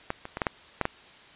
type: clicks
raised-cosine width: 0.5 ms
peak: -13 / -22 / -17 / -10 / -9 / -9 / -10 dBFS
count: 7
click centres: 0.104 / 0.254 / 0.371 / 0.418 / 0.468 / 0.813 / 0.854 s
effects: white hiss -51 dBFS RMS until 1.35 s + resampled to 8000 Hz